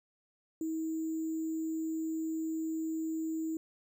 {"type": "tone with sample-and-hold", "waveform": "sine", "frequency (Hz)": 320, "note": "D#4", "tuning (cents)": 49, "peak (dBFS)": -32, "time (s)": [0.61, 3.57], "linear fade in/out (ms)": 2, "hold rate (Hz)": 7350, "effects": []}